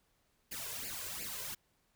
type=noise with flanger; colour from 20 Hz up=white; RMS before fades=-42 dBFS; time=0.51-1.55 s; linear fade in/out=10 ms; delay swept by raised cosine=0.41 to 2.01 ms; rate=2.8 Hz; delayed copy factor=+0.95; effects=pink hiss -75 dBFS RMS until 1.95 s